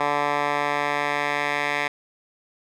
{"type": "tone with band-pass filter sweep", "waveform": "10% pulse", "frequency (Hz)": 145.4, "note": "D3", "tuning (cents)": -17, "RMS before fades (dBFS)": -24, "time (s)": [0, 1.88], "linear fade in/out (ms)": 5, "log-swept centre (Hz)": [1200, 1900], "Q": 1.7, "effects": []}